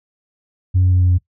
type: tone with pitch steps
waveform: sine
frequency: 92.1 / 91.46 / 90.83 / 90.2 / 89.58 Hz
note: F#2 / F#2 / F#2 / F#2 / F2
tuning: -7 / -20 / -32 / -44 / +44 cents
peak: -9 dBFS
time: 0.74-1.185 s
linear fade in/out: 20 ms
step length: 89 ms
effects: noise-tail reverb RT60 0.1 s tail -19 dB re dry + tanh soft clip ceiling -8 dBFS